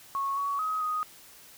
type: tone with pitch steps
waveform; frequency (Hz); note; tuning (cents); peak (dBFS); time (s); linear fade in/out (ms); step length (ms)
sine; 1101 / 1124 / 1266 / 1246; C#6 / C#6 / D#6 / D#6; -12 / +24 / +30 / +2; -27; 0.15-1.03; 0; 220
effects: white hiss -52 dBFS RMS until 1.57 s